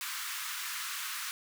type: high-pass noise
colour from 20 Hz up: pink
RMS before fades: -38 dBFS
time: 0.01-1.31 s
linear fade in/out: 0 ms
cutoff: 1100 Hz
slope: 48 dB/octave
effects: none